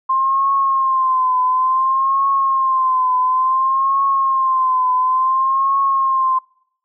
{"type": "tone with vibrato", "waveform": "sine", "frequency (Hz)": 1053, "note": "C6", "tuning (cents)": 11, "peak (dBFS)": -13, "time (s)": [0.09, 6.39], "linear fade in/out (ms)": 10, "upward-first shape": "triangle", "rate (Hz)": 0.57, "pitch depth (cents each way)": 73, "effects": ["noise-tail reverb RT60 0.7 s tail -26 dB re dry"]}